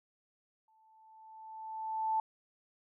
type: tone with exponential growth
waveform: sine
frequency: 880 Hz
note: A5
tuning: in tune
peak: -27 dBFS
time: 0.68-2.2 s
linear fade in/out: 2 ms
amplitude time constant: 330 ms
effects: none